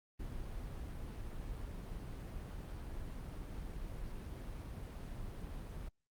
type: noise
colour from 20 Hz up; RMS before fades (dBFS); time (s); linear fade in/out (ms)
brown; -44; 0.19-5.89; 10
effects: Opus 32 kbps